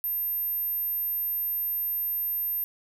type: tone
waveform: sine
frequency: 13200 Hz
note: G#9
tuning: 12 cents flat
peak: -26 dBFS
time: 0.04-2.64 s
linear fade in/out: 0 ms
effects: none